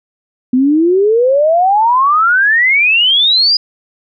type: exponential sweep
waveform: sine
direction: up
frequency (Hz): 246.9 to 4978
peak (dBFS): -7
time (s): 0.53-3.57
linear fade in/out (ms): 5
effects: none